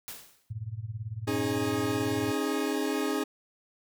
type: noise with exponential decay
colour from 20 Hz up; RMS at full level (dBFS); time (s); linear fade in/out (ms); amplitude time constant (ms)
white; -38; 0.08-0.52; 0; 95
type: tone with tremolo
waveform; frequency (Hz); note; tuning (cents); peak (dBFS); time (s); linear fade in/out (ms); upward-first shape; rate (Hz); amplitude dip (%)
sine; 110; A2; 0; -30; 0.5-2.32; 10; sine; 18; 85
type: chord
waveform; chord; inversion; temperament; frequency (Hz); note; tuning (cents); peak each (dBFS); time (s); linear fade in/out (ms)
40% pulse; C# suspended second; none; equal with one note detuned; 271.9 / 311.1 / 415.3; C#4 / D#4 / G#4; -33 / 0 / 0; -31; 1.27-3.24; 10
effects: none